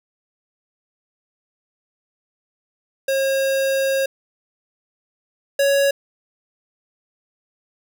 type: tone pair in turn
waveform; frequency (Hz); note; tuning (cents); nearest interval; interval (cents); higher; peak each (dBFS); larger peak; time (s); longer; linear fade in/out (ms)
square; 540 / 557.4; C#5 / C#5; -45 / +9; minor second; 54; second; -18 / -15; second; 3.08-4.06 / 5.59-5.91; first; 5
effects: none